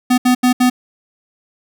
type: tone bursts at uneven times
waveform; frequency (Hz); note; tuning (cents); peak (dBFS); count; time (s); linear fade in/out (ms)
square; 250; B3; +21; -10; 4; 0.1-0.18 / 0.25-0.35 / 0.43-0.53 / 0.6-0.7; 10
effects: none